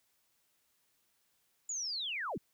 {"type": "linear sweep", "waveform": "sine", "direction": "down", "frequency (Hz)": [7040, 103.83], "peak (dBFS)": -35, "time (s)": [1.69, 2.38], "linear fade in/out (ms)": 5, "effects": ["white hiss -75 dBFS RMS until 2.53 s"]}